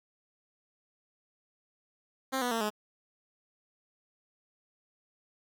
10% pulse tone with pitch steps, 264.7 / 245.6 / 227.8 / 211.3 Hz, C4 / B3 / A#3 / G#3, +20 / -9 / -40 / +30 cents, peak -21 dBFS, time 2.32-2.704 s, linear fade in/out 20 ms, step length 96 ms, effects none

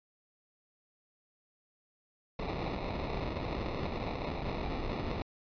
pink noise with sample-and-hold, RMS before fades -36 dBFS, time 2.39-5.22 s, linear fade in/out 2 ms, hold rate 1575 Hz, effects resampled to 11025 Hz

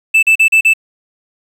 triangle tone bursts, 2640 Hz, E7, 2 cents sharp, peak -4 dBFS, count 5, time 0.14-0.737 s, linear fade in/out 10 ms, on 89 ms, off 38 ms, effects 7-bit

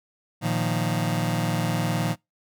sawtooth chord, Bb suspended fourth, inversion none, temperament just, 116.54 / 155.39 / 174.81 Hz, Bb2 / Eb3 / F3, 0 / -2 / +2 cents, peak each -23 dBFS, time 0.41-2.16 s, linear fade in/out 50 ms, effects noise-tail reverb RT60 0.2 s tail -26 dB re dry

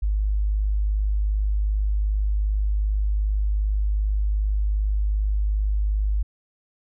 sine tone, 51.3 Hz, G#1, 21 cents flat, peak -19 dBFS, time 0.02-6.23 s, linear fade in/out 10 ms, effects none

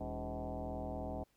sine tone with frequency modulation, 276.3 Hz, C#4, 6 cents flat, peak -38 dBFS, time 0-1.24 s, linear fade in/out 10 ms, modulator 119 Hz, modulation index 4.3, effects pink hiss -75 dBFS RMS until 1.36 s

